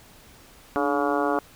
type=harmonic tone with a mistuned harmonic; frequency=142 Hz; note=C#3; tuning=42 cents sharp; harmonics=2 / 3 / 4 / 5 / 6 / 7 / 8 / 9 / 10; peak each=-27 / -28 / -29 / -28 / -31 / -35 / -30 / -36 / -33 dBFS; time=0.76-1.39 s; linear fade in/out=0 ms; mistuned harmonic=2; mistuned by=+74 cents; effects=pink hiss -51 dBFS RMS until 1.55 s